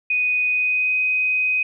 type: tone with pitch glide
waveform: sine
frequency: 2489 to 2509 Hz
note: D#7 to D#7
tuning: 0 to +14 cents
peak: -17 dBFS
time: 0.1-1.63 s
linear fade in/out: 5 ms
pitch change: +14 cents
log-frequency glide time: 0.47-0.96 s
effects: none